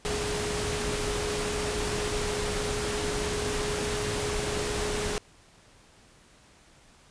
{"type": "tone in noise", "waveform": "sine", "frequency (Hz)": 417.6, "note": "G#4", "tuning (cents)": 10, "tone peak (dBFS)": -32, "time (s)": [0.05, 5.18], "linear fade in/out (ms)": 0, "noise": "pink", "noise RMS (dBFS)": -31, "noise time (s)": [0.05, 5.18], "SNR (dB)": -4, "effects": ["pink hiss -57 dBFS RMS until 7.1 s", "resampled to 22050 Hz"]}